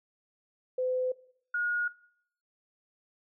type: tone pair in turn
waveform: sine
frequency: 509 / 1439.7 Hz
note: C5 / F#6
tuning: -48 / -48 cents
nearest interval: octave + tritone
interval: 1800 cents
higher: second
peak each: -27 dBFS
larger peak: neither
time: 0.78-1.12 / 1.54-1.88 s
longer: neither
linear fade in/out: 5 ms
effects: noise-tail reverb RT60 0.6 s tail -19 dB re dry